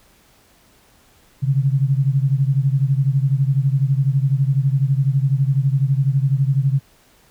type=beating tone pair; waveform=sine; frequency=133 / 145 Hz; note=C3 / D3; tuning=+29 / -22 cents; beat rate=12 Hz; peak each=-16 / -19 dBFS; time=1.42-6.8 s; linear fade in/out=20 ms; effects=pink hiss -54 dBFS RMS until 7.3 s